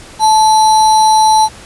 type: tone with sample-and-hold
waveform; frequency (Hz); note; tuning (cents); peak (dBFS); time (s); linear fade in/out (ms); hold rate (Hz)
sine; 870; A5; -20; -5; 0.19-1.49; 50; 4900
effects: pink hiss -35 dBFS RMS until 1.65 s + resampled to 24000 Hz